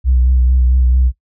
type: tone with vibrato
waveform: sine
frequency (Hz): 63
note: B1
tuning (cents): +35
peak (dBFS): -7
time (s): 0.04-1.12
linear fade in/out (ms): 50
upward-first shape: sine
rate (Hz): 4.5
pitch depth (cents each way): 34
effects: noise-tail reverb RT60 0.1 s tail -18 dB re dry + tanh soft clip ceiling -5 dBFS